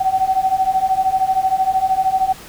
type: beating tone pair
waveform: sine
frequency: 752 / 765 Hz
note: F#5 / G5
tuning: +28 / -42 cents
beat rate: 13 Hz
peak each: -18 / -16 dBFS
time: 0-2.33 s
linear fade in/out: 10 ms
effects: pink hiss -38 dBFS RMS until 2.48 s